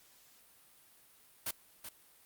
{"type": "noise with echo", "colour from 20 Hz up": "white", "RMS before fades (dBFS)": -36, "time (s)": [1.46, 1.51], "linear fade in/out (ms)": 5, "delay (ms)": 380, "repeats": 1, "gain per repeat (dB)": -9, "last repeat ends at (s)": 1.89, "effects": ["white hiss -63 dBFS RMS until 2.25 s", "Opus 48 kbps"]}